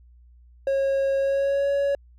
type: tone with pitch glide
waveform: triangle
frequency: 545 to 561 Hz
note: C#5 to C#5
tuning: -29 to +21 cents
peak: -18 dBFS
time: 0.67-1.95 s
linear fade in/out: 2 ms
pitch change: +50 cents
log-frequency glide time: 1.18-1.7 s
effects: added 60 Hz sine -49 dBFS peak until 2.18 s